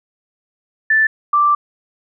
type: tone pair in turn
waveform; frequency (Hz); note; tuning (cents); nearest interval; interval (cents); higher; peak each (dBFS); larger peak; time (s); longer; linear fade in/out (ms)
sine; 1760 / 1174.7; A6 / D6; 0 / 0; perfect fifth; 700; first; -10; neither; 0.9-1.07 / 1.33-1.55; second; 5
effects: none